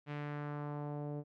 sawtooth tone with low-pass filter sweep, 146.83 Hz, D3, in tune, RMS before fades -41 dBFS, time 0.06-1.24 s, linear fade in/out 50 ms, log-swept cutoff 2600 to 510 Hz, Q 1.5, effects none

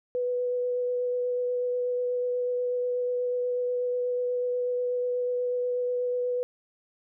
sine tone with vibrato, 493.9 Hz, B4, in tune, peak -25 dBFS, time 0.15-6.43 s, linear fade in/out 0 ms, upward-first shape sine, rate 8.2 Hz, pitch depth 9 cents each way, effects none

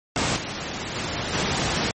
pink noise with level steps, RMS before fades -22 / -30 / -27 / -23 dBFS, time 0.16-1.91 s, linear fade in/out 0 ms, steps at 0.36 / 0.95 / 1.33 s, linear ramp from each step 5 ms, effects high-pass 80 Hz 12 dB/octave + MP3 32 kbps

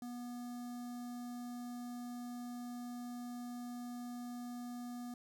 square tone with notch filter, 243.1 Hz, B3, 27 cents flat, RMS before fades -45 dBFS, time 0.02-5.14 s, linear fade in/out 2 ms, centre 2500 Hz, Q 0.65, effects none

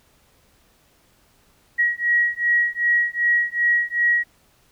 sine beating tone pair, 1904 / 1906.6 Hz, A#6 / A#6, +36 / +39 cents, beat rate 2.6 Hz, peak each -20 dBFS, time 1.78-4.24 s, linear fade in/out 20 ms, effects pink hiss -59 dBFS RMS until 4.71 s

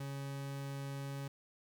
40% pulse tone, 138.59 Hz, C#3, in tune, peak -39 dBFS, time 0-1.28 s, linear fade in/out 5 ms, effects 12-bit

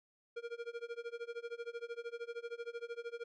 square tone with tremolo, 470.4 Hz, A#4, 16 cents sharp, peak -39 dBFS, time 0.36-3.24 s, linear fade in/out 10 ms, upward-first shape sine, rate 13 Hz, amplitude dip 95%, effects low-pass 3000 Hz 12 dB/octave

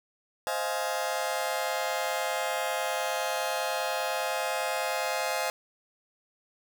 sawtooth chord, F minor seventh, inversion second, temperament just, 523.8 / 628.6 / 698.5 / 838.1 Hz, C5 / Eb5 / F5 / Ab5, +2 / +18 / 0 / +16 cents, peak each -30 dBFS, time 0.47-5.5 s, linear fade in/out 0 ms, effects none

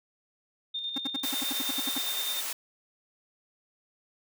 sine tone with tremolo, 3633 Hz, A#7, 45 cents flat, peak -30 dBFS, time 0.74-2.41 s, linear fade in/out 10 ms, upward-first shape square, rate 9.8 Hz, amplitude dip 40%
45% pulse tone bursts, 271.1 Hz, C#4, 38 cents flat, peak -31 dBFS, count 12, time 0.96-1.983 s, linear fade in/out 5 ms, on 22 ms, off 69 ms
white high-pass noise, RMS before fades -34 dBFS, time 1.23-2.53 s, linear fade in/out 5 ms, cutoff 480 Hz, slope 12 dB/octave
effects none

